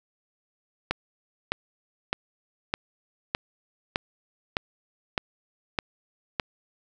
click train, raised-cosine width 0.3 ms, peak -8 dBFS, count 10, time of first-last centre 0.91-6.398 s, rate 1.64 Hz, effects none

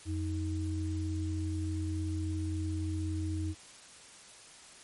sine tone pair together, 88.3 / 315.4 Hz, F2 / D#4, +20 / +24 cents, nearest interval octave + minor seventh, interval 2204 cents, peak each -32 / -37 dBFS, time 0.05-3.55 s, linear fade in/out 50 ms, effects white hiss -53 dBFS RMS until 4.83 s + MP3 48 kbps

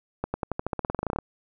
accelerating click train, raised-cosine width 1 ms, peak -13 dBFS, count 18, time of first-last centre 0.24-1.187 s, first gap 100 ms, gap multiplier 0.92, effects none

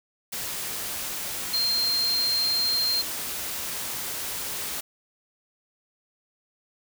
sine tone in noise, 4186 Hz, C8, in tune, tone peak -22 dBFS, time 1.53-3.02 s, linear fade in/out 10 ms, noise white, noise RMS -32 dBFS, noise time 0.32-4.81 s, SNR +7 dB, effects none

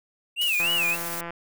triangle tone with vibrato, 2670 Hz, E7, 22 cents sharp, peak -20 dBFS, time 0.36-0.97 s, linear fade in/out 50 ms, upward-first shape sine, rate 3.4 Hz, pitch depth 170 cents each way
blue noise with tremolo, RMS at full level -32 dBFS, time 0.41-1.21 s, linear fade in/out 5 ms, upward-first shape sine, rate 17 Hz, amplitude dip 25%
click train, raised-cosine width 0.5 ms, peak -20 dBFS, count 121, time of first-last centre 0.6-1.306 s, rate 170 Hz
effects none

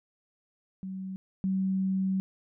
sine tone pair in turn, 189.6 / 190.46 Hz, F#3 / G3, +43 / -50 cents, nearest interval unison, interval 7 cents, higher second, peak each -34 / -25 dBFS, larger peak second, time 0.83-1.16 / 1.44-2.2 s, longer second, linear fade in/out 0 ms, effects none

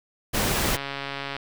pink noise, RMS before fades -24 dBFS, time 0.33-0.77 s, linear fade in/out 20 ms
click train, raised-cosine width 0.3 ms, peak -15 dBFS, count 113, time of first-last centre 0.56-1.366 s, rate 139 Hz
effects none

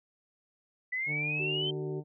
sine exponential sweep, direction up, 1975.5 to 3132 Hz, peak -30 dBFS, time 0.92-1.71 s, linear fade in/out 10 ms
harmonic tone, 149.9 Hz, D3, 36 cents sharp, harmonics 1 / 2 / 3 / 4 / 5 / 6, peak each -36 / -43 / -46 / -51 / -54 / -57 dBFS, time 1.06-2.04 s, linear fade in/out 50 ms
sine tone with vibrato, 379.2 Hz, F#4, 43 cents sharp, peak -35 dBFS, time 1.39-2.01 s, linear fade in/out 20 ms, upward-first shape square, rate 14 Hz, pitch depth 12 cents each way
effects none

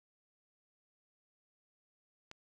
click, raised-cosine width 0.2 ms, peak -30 dBFS, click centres 2.314 s, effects none

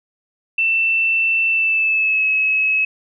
sine tone with pitch glide, 2673 to 2573 Hz, E7 to E7, +23 to -43 cents, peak -14 dBFS, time 0.58-2.85 s, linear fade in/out 5 ms, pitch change -66 cents, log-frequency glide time 1.49-2.26 s, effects none

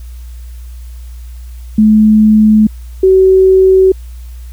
sine tone pair in turn, 215.1 / 378.3 Hz, A3 / F#4, -39 / +38 cents, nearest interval minor seventh, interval 977 cents, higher second, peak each -3 dBFS, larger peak neither, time 1.78-2.67 / 3.03-3.92 s, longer neither, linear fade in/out 5 ms, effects added 60 Hz sine -25 dBFS peak until 4.52 s + white hiss -46 dBFS RMS until 4.52 s

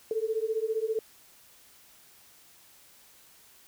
sine beating tone pair, 434.6 / 449.6 Hz, A4 / A4, -21 / +37 cents, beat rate 15 Hz, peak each -30 dBFS, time 0.11-0.99 s, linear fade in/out 2 ms, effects white hiss -57 dBFS RMS until 3.67 s

